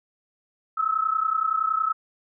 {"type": "tone pair together", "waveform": "sine", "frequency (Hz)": [1282, 1312.7], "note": ["E6", "E6"], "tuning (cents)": [-49, -8], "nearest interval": "unison", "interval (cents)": 41, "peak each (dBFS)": -24, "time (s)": [0.77, 1.93], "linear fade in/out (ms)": 10, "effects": []}